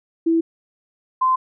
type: tone pair in turn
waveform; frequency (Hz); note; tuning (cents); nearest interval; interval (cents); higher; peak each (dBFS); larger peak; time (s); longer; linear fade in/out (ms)
sine; 329.6 / 1034.4; E4 / C6; 0 / -20; octave + minor sixth; 1980; second; -14; neither; 0.26-0.41 / 1.21-1.36; neither; 10
effects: none